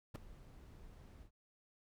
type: noise with ADSR envelope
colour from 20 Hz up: brown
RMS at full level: -37 dBFS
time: 0.14-1.31 s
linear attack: 18 ms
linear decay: 4 ms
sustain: -19 dB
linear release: 93 ms
effects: none